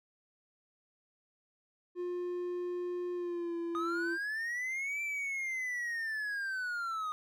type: tone with pitch glide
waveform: triangle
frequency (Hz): 355.2 to 338.8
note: F4 to E4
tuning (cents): +29 to +48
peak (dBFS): -32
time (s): 1.95-4.18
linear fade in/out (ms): 50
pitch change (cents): -81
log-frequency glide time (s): 3.14-3.56
type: linear two-way sweep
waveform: triangle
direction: up then down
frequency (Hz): 1230 to 2349 to 1230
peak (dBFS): -32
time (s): 3.75-7.12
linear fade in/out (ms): 0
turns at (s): 5.02
effects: none